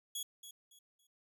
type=tone with echo; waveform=15% pulse; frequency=3351 Hz; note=G#7; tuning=15 cents sharp; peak=-31 dBFS; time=0.15-0.23 s; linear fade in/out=5 ms; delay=280 ms; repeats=3; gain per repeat=-11 dB; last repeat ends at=1.07 s; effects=none